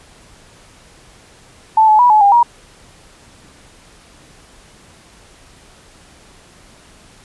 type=tone with pitch steps; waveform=sine; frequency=878 / 859 / 977 / 855 / 805 / 951 Hz; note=A5 / A5 / B5 / A5 / G5 / A#5; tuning=-4 / -42 / -19 / -50 / +46 / +34 cents; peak=-6 dBFS; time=1.77-2.43 s; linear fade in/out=5 ms; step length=110 ms; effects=pink hiss -45 dBFS RMS until 7.24 s + resampled to 24000 Hz